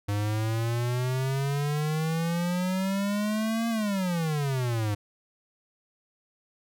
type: exponential two-way sweep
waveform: square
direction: up then down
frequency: 101.3 to 232.1 to 101.3 Hz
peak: -26 dBFS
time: 0.08-4.95 s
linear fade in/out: 10 ms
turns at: 3.69 s
effects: none